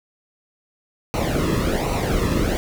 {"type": "noise with flanger", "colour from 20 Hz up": "brown", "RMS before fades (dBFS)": -21, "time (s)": [1.14, 2.57], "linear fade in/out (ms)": 0, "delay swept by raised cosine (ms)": [0.59, 1.36], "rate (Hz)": 1.3, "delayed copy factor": -0.7, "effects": []}